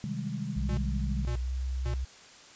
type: chord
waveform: sine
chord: Ab major seventh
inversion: first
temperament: just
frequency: 129.78 / 155.74 / 194.67 / 207.7 Hz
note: C3 / Eb3 / G3 / Ab3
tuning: -14 / +2 / -12 / 0 cents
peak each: -37 dBFS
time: 0.04-1.25 s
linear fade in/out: 0 ms
type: tone with pitch glide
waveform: sine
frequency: 62.1 to 64.66 Hz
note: B1 to C2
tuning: +10 to -20 cents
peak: -29 dBFS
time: 0.56-2.05 s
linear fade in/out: 10 ms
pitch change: +70 cents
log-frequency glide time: 1.41-1.51 s
type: tone bursts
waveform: square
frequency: 119.7 Hz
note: A#2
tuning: 46 cents sharp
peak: -33 dBFS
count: 3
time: 0.69-1.939 s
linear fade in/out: 0 ms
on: 83 ms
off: 500 ms
effects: white hiss -52 dBFS RMS until 2.55 s + resampled to 16000 Hz